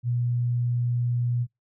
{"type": "tone", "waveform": "sine", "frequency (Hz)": 121.1, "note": "B2", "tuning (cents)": -34, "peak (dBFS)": -22, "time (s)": [0.03, 1.47], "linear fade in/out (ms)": 50, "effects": ["noise-tail reverb RT60 0.2 s tail -26 dB re dry"]}